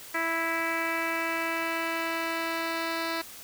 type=tone with low-pass filter sweep; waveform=10% pulse; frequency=329.6 Hz; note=E4; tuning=in tune; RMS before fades=-30 dBFS; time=0.14-3.22 s; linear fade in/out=10 ms; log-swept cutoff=2100 to 3800 Hz; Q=3.2; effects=white hiss -45 dBFS RMS until 3.43 s